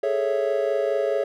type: chord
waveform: triangle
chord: A major seventh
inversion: third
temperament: equal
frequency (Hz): 415.3 / 440 / 554.4 / 659.3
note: G#4 / A4 / C#5 / E5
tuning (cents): 0 / 0 / 0 / 0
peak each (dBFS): -24 / -27 / -22 / -26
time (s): 0.03-1.24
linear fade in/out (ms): 5
effects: none